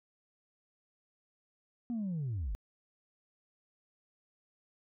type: linear sweep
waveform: sine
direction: down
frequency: 245.1 to 40.41 Hz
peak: -31 dBFS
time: 1.9-2.55 s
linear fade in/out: 0 ms
effects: tanh soft clip ceiling -31 dBFS